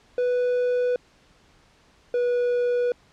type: tone pair in turn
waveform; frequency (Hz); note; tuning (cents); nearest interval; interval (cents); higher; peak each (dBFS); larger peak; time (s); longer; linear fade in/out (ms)
triangle; 493.9 / 487.4; B4 / B4; 0 / -23; unison; 23; first; -18; neither; 0.18-0.96 / 2.14-2.92; neither; 2
effects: pink hiss -58 dBFS RMS until 3.12 s + low-pass 6000 Hz 12 dB/octave